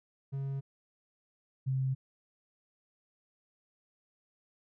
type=tone pair in turn; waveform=triangle / sine; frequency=136.9 / 132.09 Hz; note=C#3 / C3; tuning=-21 / +17 cents; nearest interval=minor second; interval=62 cents; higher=first; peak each=-31 / -28 dBFS; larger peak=second; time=0.32-0.61 / 1.66-1.95 s; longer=neither; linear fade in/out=20 ms; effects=none